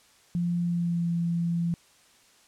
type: tone with pitch glide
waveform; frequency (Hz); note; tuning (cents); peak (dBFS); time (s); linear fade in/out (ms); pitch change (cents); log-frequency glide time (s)
sine; 173.4 to 170.03; F3 to F3; -12 to -46; -24; 0.35-1.74; 0; -34; 0.61-1.1
effects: white hiss -59 dBFS RMS until 2.47 s + low-pass 9000 Hz 12 dB/octave